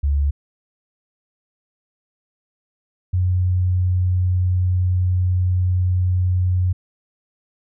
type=tone pair in turn; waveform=sine; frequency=71.4 / 91.04 Hz; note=D2 / F#2; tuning=-48 / -28 cents; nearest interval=major third; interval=420 cents; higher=second; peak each=-15 dBFS; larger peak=neither; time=0.03-0.31 / 3.13-6.73 s; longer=second; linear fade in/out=10 ms; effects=none